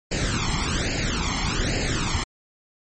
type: noise with flanger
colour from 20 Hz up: pink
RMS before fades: -24 dBFS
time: 0.11-2.24 s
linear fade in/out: 10 ms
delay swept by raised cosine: 0.42 to 0.96 ms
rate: 1.2 Hz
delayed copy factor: +0.7
effects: MP3 32 kbps